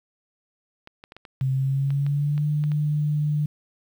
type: clicks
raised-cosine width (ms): 0.3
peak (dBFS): -26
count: 11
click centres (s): 0.874 / 1.039 / 1.121 / 1.166 / 1.252 / 1.411 / 1.905 / 2.065 / 2.379 / 2.639 / 2.718
type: tone with pitch glide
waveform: sine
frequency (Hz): 132.4 to 149.47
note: C3 to D3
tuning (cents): +21 to +31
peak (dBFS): -20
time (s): 1.41-3.46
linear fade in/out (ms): 5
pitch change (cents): +210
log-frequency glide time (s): 1.52-2.46
effects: 9-bit